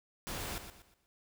pink noise with echo, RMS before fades -40 dBFS, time 0.27-0.58 s, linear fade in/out 0 ms, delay 120 ms, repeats 4, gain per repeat -9 dB, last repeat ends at 1.06 s, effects none

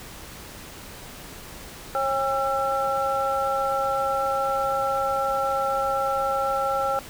sine tone cluster, 544 / 806 / 1346 Hz, C#5 / G5 / E6, -33 / +48 / +36 cents, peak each -26 dBFS, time 1.95-6.99 s, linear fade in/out 0 ms, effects pink hiss -41 dBFS RMS until 7.09 s

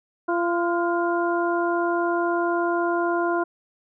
harmonic tone with a mistuned harmonic, 343.8 Hz, F4, 27 cents flat, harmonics 1 / 2 / 3 / 4, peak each -23 / -26 / -28 / -29 dBFS, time 0.28-3.44 s, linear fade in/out 10 ms, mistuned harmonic 4, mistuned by +43 cents, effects none

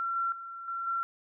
sine tone with level steps, 1361 Hz, F6, 45 cents flat, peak -29 / -27 / -39 / -32 / -28 dBFS, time 0-1.03 s, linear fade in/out 0 ms, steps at 0.16 / 0.32 / 0.68 / 0.87 s, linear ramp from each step 2 ms, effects none

